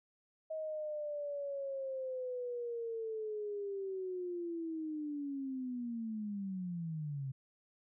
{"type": "linear sweep", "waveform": "sine", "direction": "down", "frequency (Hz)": [635, 130.81], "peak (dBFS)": -37, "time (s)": [0.5, 7.32], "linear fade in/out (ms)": 10, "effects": []}